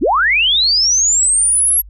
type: linear sweep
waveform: sine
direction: up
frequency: 196 to 11500 Hz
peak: -10 dBFS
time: 0.01-1.82 s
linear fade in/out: 20 ms
effects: added 50 Hz sine -34 dBFS peak until 1.89 s